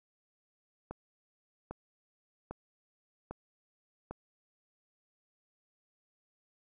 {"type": "click train", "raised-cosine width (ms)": 1, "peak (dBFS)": -26, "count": 5, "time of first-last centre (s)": [0.91, 4.11], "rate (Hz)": 1.25, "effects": []}